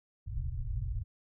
pink low-pass noise, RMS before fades -35 dBFS, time 0.26-1.04 s, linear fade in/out 20 ms, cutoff 130 Hz, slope 96 dB/octave, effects none

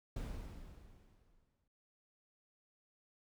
brown noise with exponential decay, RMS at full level -40 dBFS, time 0.16-1.68 s, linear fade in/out 5 ms, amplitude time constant 330 ms, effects none

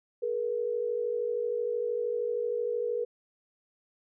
sine tone pair together, 427 / 480 Hz, G#4 / B4, +48 / -49 cents, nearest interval major second, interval 203 cents, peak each -33 / -29 dBFS, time 0.22-3.05 s, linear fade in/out 10 ms, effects none

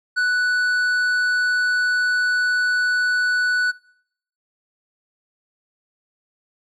sine tone with tanh clipping, 1483 Hz, F#6, 4 cents sharp, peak -18 dBFS, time 0.16-3.72 s, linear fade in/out 20 ms, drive 8 dB, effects noise-tail reverb RT60 0.7 s tail -23 dB re dry

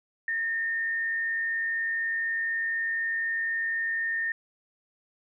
sine tone with frequency modulation, 1824 Hz, A#6, 38 cents flat, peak -26 dBFS, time 0.28-4.32 s, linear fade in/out 2 ms, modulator 99.9 Hz, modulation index 0.32, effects none

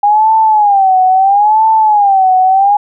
sine tone with vibrato, 811 Hz, G#5, 41 cents flat, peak -5 dBFS, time 0.03-2.77 s, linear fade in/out 5 ms, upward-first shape sine, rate 0.75 Hz, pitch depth 150 cents each way, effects none

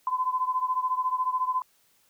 sine beating tone pair, 1015 / 1029 Hz, B5 / C6, +47 / -29 cents, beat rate 14 Hz, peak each -26 / -29 dBFS, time 0.07-1.62 s, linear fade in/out 2 ms, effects white hiss -65 dBFS RMS until 2.09 s

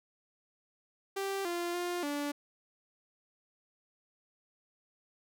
sawtooth tone with pitch steps, 391.6 / 346.7 / 352.4 / 289.4 Hz, G4 / F4 / F4 / D4, -2 / -13 / +16 / -25 cents, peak -29 dBFS, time 1.16-2.32 s, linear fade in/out 10 ms, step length 290 ms, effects none

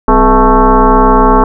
sine tone with frequency modulation, 422.6 Hz, G#4, 30 cents sharp, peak -3 dBFS, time 0.08-1.44 s, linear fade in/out 2 ms, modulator 227 Hz, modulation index 3.4, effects none

